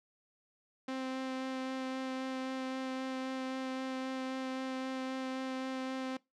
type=tone with vibrato; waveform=sawtooth; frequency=261.6 Hz; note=C4; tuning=in tune; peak=-32 dBFS; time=0.88-6.17 s; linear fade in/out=5 ms; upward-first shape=sine; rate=3.8 Hz; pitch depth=9 cents each way; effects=noise-tail reverb RT60 0.2 s tail -21 dB re dry + low-pass 5000 Hz 12 dB/octave